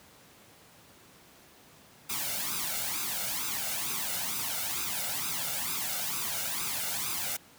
white noise with flanger, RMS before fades -33 dBFS, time 2.09-7.37 s, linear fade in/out 10 ms, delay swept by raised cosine 0.8 to 1.42 ms, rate 2.2 Hz, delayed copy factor +0.7, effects pink hiss -56 dBFS RMS until 7.58 s + high-pass 100 Hz 12 dB/octave

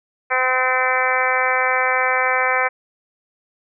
harmonic tone, 256.6 Hz, C4, 34 cents flat, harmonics 2 / 3 / 4 / 5 / 6 / 7 / 8 / 9, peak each -24 / -24 / -24 / -24 / -24 / -24 / -24 / -24 dBFS, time 0.3-2.69 s, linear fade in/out 20 ms, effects none

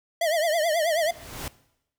square tone with vibrato, 644 Hz, E5, 41 cents flat, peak -22 dBFS, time 0.21-1.11 s, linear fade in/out 5 ms, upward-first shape triangle, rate 9.3 Hz, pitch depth 150 cents each way
pink noise with exponential growth, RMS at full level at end -32 dBFS, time 0.69-1.48 s, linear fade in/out 2 ms, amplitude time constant 170 ms
effects noise-tail reverb RT60 0.8 s tail -19 dB re dry

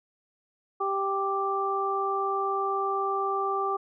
harmonic tone, 392 Hz, G4, in tune, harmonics 1 / 2 / 3, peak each -30 / -31 / -28 dBFS, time 0.8-3.77 s, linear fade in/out 10 ms, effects none

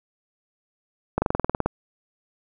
slowing click train, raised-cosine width 1 ms, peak -7 dBFS, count 11, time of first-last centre 1.18-1.66 s, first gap 40 ms, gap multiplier 1.04, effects none

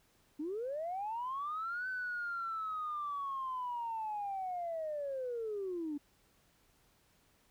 sine linear two-way sweep, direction up then down, 282.9 to 1527 to 282.9 Hz, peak -35 dBFS, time 0.39-5.98 s, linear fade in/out 10 ms, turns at 1.88 s, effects tanh soft clip ceiling -31 dBFS + pink hiss -70 dBFS RMS until 7.5 s

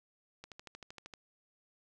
click train, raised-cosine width 0.2 ms, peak -30 dBFS, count 10, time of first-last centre 0.44-1.138 s, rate 12.9 Hz, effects none

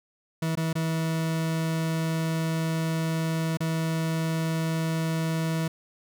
40% pulse tone with dropouts, 161.9 Hz, E3, 31 cents flat, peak -24 dBFS, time 0.42-5.68 s, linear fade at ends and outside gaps 5 ms, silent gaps 0.554-0.572 / 0.73-0.753 / 3.572-3.604 s, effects none

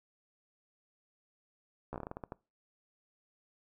slowing click train, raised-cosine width 1 ms, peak -26 dBFS, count 11, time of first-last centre 1.93-2.321 s, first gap 13 ms, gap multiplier 1.23, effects noise-tail reverb RT60 0.3 s tail -23 dB re dry

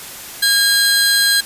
sawtooth tone pair together, 1630 / 4107 Hz, G#6 / C8, -33 / -33 cents, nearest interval octave + major third, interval 1600 cents, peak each -11 dBFS, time 0.42-1.41 s, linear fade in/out 10 ms, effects white hiss -32 dBFS RMS until 1.45 s + resampled to 32000 Hz

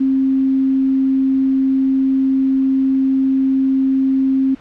sine tone, 266.6 Hz, C4, 33 cents sharp, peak -12 dBFS, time 0-4.55 s, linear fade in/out 10 ms, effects pink hiss -45 dBFS RMS until 4.6 s + low-pass 3000 Hz 12 dB/octave

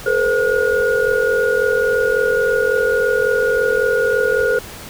sine tone cluster, 427.9 / 473.4 / 517 / 1439 Hz, A4 / A#4 / C5 / F#6, -48 / +27 / -21 / -49 cents, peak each -19 dBFS, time 0.06-4.59 s, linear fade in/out 5 ms, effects pink hiss -34 dBFS RMS until 4.89 s

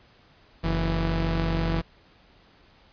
sawtooth tone pair together, 46.25 / 164.81 Hz, F#1 / E3, 0 / 0 cents, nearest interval octave + minor seventh, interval 2200 cents, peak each -22 dBFS, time 0.63-1.82 s, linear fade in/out 20 ms, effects pink hiss -57 dBFS RMS until 2.92 s + resampled to 11025 Hz

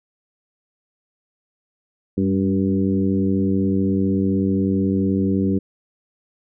harmonic tone with a mistuned harmonic, 96 Hz, G2, 36 cents flat, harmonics 1 / 2 / 3 / 4 / 5, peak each -25 / -19 / -22 / -26 / -31 dBFS, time 2.17-5.59 s, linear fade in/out 10 ms, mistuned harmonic 2, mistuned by +39 cents, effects none

